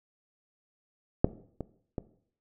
clicks, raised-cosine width 2 ms, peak -6 / -21 / -19 dBFS, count 3, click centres 1.245 / 1.607 / 1.982 s, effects noise-tail reverb RT60 0.6 s tail -17 dB re dry

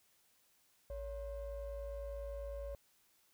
triangle ring-modulated tone, 253.1 Hz, B3, 43 cents sharp, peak -36 dBFS, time 0.9-2.75 s, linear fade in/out 2 ms, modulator 308 Hz, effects white hiss -72 dBFS RMS until 3.33 s

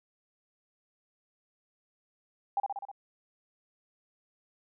sine tone with echo, 800 Hz, G5, 35 cents sharp, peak -25 dBFS, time 2.57-2.6 s, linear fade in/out 2 ms, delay 63 ms, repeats 5, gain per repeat -3 dB, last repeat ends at 2.915 s, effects none

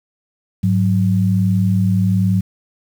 sine tone pair together, 103.83 / 185 Hz, G#2 / F#3, 0 / 0 cents, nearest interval minor seventh, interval 1000 cents, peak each -15 dBFS, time 0.63-2.41 s, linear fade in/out 10 ms, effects 7-bit

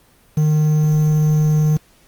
triangle tone with quantisation, 153 Hz, D#3, 29 cents flat, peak -10 dBFS, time 0.37-1.77 s, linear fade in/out 5 ms, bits 6, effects pink hiss -53 dBFS RMS until 2.07 s + Opus 24 kbps

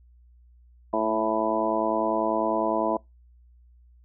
harmonic tone with a mistuned harmonic, 110 Hz, A2, in tune, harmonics 2 / 3 / 4 / 5 / 6 / 7 / 8 / 9, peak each -33 / -29 / -33 / -31 / -26 / -37 / -33 / -29 dBFS, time 0.93-2.97 s, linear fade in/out 5 ms, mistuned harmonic 2, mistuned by +17 cents, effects noise-tail reverb RT60 0.2 s tail -25 dB re dry + added 60 Hz sine -52 dBFS peak until 4.04 s

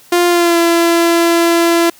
sawtooth tone with pitch glide, 350 to 338.1 Hz, F4 to E4, +4 to +44 cents, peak -5 dBFS, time 0.12-1.9 s, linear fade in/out 5 ms, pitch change -60 cents, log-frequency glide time 0.28-0.58 s, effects white hiss -44 dBFS RMS until 1.99 s

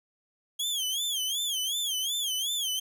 sawtooth tone with vibrato, 3261 Hz, G#7, 32 cents flat, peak -25 dBFS, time 0.59-2.8 s, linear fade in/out 10 ms, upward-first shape sine, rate 2.7 Hz, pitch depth 150 cents each way, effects none

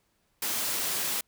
white high-pass noise, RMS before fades -30 dBFS, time 0.42-1.21 s, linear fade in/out 5 ms, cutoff 150 Hz, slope 12 dB/octave, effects pink hiss -72 dBFS RMS until 1.27 s

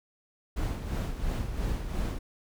brown noise with tremolo, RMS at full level -29 dBFS, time 0.56-2.19 s, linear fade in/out 10 ms, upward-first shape sine, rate 2.9 Hz, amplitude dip 55%, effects none

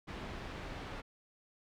pink low-pass noise, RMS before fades -44 dBFS, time 0.07-1.02 s, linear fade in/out 20 ms, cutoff 2900 Hz, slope 12 dB/octave, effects none

